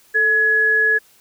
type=tone pair together; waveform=sine; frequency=440 / 1687.3 Hz; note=A4 / G#6; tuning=0 / +27 cents; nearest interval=octave + major seventh; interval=2327 cents; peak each=-24 / -13 dBFS; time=0.14-0.99 s; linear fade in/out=20 ms; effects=white hiss -53 dBFS RMS until 1.2 s